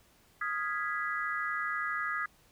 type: chord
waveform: sine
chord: F half-diminished seventh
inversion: third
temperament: equal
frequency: 1244.5 / 1396.9 / 1661.2 / 1975.5 Hz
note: Eb6 / F6 / Ab6 / Cb7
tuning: 0 / 0 / 0 / 0 cents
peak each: -35 / -40 / -35 / -38 dBFS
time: 0.41-2.26 s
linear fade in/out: 5 ms
effects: pink hiss -64 dBFS RMS until 2.51 s